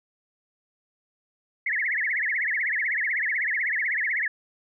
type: tone with vibrato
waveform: sine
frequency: 1929 Hz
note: B6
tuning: 41 cents flat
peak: -23 dBFS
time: 1.66-4.28 s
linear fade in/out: 5 ms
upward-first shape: triangle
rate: 16 Hz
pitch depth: 270 cents each way
effects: none